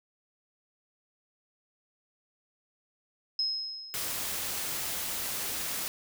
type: tone with exponential decay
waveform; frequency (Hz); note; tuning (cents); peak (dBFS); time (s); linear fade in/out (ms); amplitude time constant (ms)
sine; 5140; E8; -45; -25; 3.39-4.54; 2; 250
type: noise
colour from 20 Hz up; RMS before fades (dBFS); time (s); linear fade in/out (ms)
white; -34; 3.94-5.88; 0
effects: none